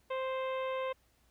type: harmonic tone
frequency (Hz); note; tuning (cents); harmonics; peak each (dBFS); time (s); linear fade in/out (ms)
523.3; C5; 0; 1 / 2 / 3 / 4 / 5 / 6 / 7; -34 / -39 / -50 / -47 / -49 / -53 / -56; 0.1-0.93; 10
effects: added 60 Hz sine -70 dBFS peak until 1.3 s + pink hiss -71 dBFS RMS until 1.3 s